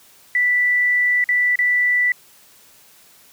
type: tone with dropouts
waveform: sine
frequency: 1972 Hz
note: B6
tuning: 3 cents flat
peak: -14 dBFS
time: 0.35-2.12 s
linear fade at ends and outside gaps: 2 ms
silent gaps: 1.241-1.289 / 1.557-1.589 s
effects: white hiss -50 dBFS RMS until 3.32 s + high-pass 60 Hz 12 dB/octave